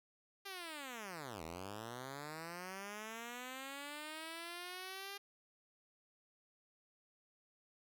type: linear two-way sweep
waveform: 5% pulse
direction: down then up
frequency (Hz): 402.4 to 77.6 to 402.4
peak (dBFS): -34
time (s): 0.45-5.18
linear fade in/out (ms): 10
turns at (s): 1.43
effects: none